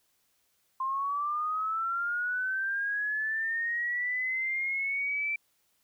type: linear sweep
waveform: sine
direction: up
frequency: 1046.5 to 2340 Hz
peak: -28 dBFS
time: 0.8-5.36 s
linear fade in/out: 5 ms
effects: white hiss -72 dBFS RMS until 5.83 s